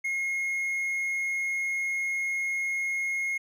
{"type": "tone", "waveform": "triangle", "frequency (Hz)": 2154, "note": "C7", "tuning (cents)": 50, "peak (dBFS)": -25, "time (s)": [0.04, 3.38], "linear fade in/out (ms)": 10, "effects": []}